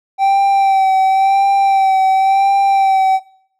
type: tone with vibrato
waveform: triangle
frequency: 777 Hz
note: G5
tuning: 16 cents flat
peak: -7 dBFS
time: 0.18-3.2 s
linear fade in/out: 50 ms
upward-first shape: sine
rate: 0.94 Hz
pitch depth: 29 cents each way
effects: noise-tail reverb RT60 0.6 s tail -19 dB re dry